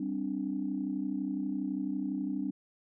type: chord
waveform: sine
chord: G suspended fourth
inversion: none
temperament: equal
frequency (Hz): 196 / 261.6 / 293.7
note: G3 / C4 / D4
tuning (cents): 0 / 0 / 0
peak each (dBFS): -36 / -35 / -34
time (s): 0-2.51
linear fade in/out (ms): 5
effects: tanh soft clip ceiling -21 dBFS